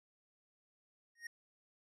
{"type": "tone with exponential growth", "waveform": "square", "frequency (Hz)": 1864.7, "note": "A#6", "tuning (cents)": 0, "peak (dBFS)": -40, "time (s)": [1.15, 1.27], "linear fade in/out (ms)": 5, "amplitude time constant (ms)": 26, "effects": ["low-pass 9000 Hz 12 dB/octave"]}